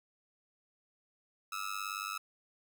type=tone with amplitude modulation; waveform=sawtooth; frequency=1297 Hz; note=E6; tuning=28 cents flat; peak=-29 dBFS; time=1.52-2.18 s; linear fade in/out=5 ms; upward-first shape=sine; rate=98.5 Hz; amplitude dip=95%; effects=none